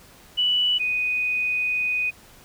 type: tone pair in turn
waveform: sine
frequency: 2960 / 2489 Hz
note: F#7 / D#7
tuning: 0 / 0 cents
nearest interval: minor third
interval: 300 cents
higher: first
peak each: -18 / -21 dBFS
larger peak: first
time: 0.37-0.79 / 0.79-2.11 s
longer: second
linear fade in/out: 20 ms
effects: pink hiss -50 dBFS RMS until 2.44 s